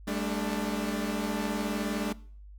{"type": "chord", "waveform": "sawtooth", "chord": "G suspended second", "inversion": "none", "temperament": "equal with one note detuned", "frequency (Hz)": [200.5, 220, 293.7], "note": ["G3", "A3", "D4"], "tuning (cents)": [39, 0, 0], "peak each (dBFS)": -30, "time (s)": [0.07, 2.13], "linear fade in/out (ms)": 10, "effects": ["noise-tail reverb RT60 0.5 s tail -20 dB re dry", "added 50 Hz sine -45 dBFS peak until 2.58 s"]}